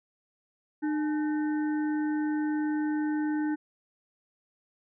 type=harmonic tone with a mistuned harmonic; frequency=303.1 Hz; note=D#4; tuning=45 cents flat; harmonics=1 / 3 / 5 / 6; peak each=-26 / -40 / -42 / -46 dBFS; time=0.82-3.56 s; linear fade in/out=20 ms; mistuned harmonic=3; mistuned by=-110 cents; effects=none